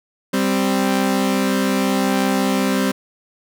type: tone pair together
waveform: sawtooth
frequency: 196 / 261.6 Hz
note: G3 / C4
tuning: 0 / 0 cents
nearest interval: perfect fourth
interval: 500 cents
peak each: -15 dBFS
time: 0.33-2.92 s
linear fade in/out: 10 ms
effects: none